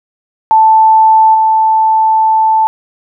sine tone with level steps, 880 Hz, A5, in tune, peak -3 / -6 dBFS, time 0.51-2.67 s, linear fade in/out 0 ms, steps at 1.34 s, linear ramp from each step 10 ms, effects none

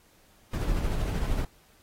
brown noise with tremolo, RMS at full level -26 dBFS, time 0.53-1.45 s, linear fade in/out 5 ms, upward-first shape sine, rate 13 Hz, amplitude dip 35%, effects pink hiss -61 dBFS RMS until 1.82 s + AAC 48 kbps

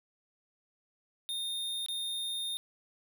square tone with dropouts, 3659 Hz, A#7, 33 cents flat, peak -34 dBFS, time 1.29-2.57 s, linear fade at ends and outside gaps 0 ms, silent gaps 1.862-1.885 s, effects none

